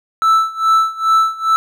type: tone with tremolo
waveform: triangle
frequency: 1318.5 Hz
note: E6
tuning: in tune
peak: -6 dBFS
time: 0.22-1.56 s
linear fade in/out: 0 ms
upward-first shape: sine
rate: 2.4 Hz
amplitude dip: 90%
effects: none